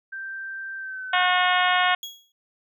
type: tone with pitch glide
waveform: sine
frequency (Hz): 1568 to 1519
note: G6 to F#6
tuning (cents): 0 to +45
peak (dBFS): -31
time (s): 0.12-1.26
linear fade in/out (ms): 10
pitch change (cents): -55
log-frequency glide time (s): 0.77-1.04
type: harmonic tone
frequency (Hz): 362.6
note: F#4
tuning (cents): -35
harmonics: 2 / 3 / 4 / 5 / 6 / 7 / 8 / 9 / 10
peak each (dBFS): -23 / -25 / -25 / -26 / -28 / -33 / -29 / -30 / -35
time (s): 1.13-1.95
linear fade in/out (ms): 5
type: tone with exponential decay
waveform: 35% pulse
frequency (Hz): 3322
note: G#7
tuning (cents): 0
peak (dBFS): -28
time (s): 2.03-2.32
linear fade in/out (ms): 2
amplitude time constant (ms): 63
effects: none